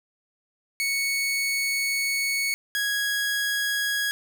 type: tone pair in turn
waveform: sawtooth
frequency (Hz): 2217 / 1657.6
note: C#7 / G#6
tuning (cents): 0 / -4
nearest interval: perfect fourth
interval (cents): 504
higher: first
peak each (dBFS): -20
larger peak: neither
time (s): 0.8-2.54 / 2.75-4.11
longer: first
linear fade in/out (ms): 0
effects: none